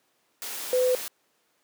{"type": "tone in noise", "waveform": "sine", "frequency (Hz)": 505, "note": "B4", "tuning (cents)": 39, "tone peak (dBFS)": -19, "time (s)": [0.73, 0.95], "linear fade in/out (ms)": 0, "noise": "white", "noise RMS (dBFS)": -35, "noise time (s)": [0.42, 1.08], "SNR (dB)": 13, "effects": ["pink hiss -69 dBFS RMS until 1.63 s", "high-pass 300 Hz 12 dB/octave"]}